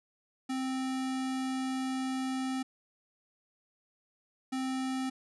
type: tone bursts at uneven times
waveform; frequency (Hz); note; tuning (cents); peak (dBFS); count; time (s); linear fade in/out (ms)
square; 261.6; C4; 0; -32; 2; 0.49-2.63 / 4.52-5.1; 10
effects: resampled to 24000 Hz